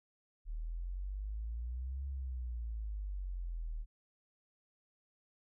sine exponential two-way sweep, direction up then down, 37.82 to 69 to 37.82 Hz, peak -37 dBFS, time 0.45-3.86 s, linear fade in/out 50 ms, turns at 2.06 s, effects none

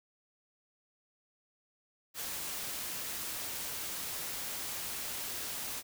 white noise, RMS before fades -39 dBFS, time 2.14-5.83 s, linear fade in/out 50 ms, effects none

